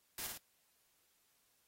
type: noise with echo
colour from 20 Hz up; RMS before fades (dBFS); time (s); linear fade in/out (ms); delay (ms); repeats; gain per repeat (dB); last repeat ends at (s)
white; -43; 0.18-0.27; 2; 53; 2; -3; 0.376
effects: white hiss -75 dBFS RMS until 1.67 s + AAC 48 kbps